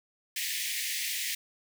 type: high-pass noise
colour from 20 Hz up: pink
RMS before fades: -33 dBFS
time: 0.36-1.35 s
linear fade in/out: 5 ms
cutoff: 1800 Hz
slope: 96 dB/octave
effects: none